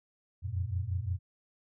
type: tone cluster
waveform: sine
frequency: 86.1 / 91.8 / 117.6 Hz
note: F2 / F#2 / A#2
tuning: -24 / -13 / +16 cents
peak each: -36 / -33 / -37 dBFS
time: 0.42-1.19 s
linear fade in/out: 50 ms
effects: none